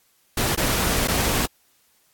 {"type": "noise with dropouts", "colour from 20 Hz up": "pink", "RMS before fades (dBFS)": -22, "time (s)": [0.37, 1.46], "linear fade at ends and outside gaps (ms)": 5, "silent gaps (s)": [[0.552, 0.574], [1.075, 1.082]], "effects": ["white hiss -62 dBFS RMS until 2.13 s", "AAC 64 kbps"]}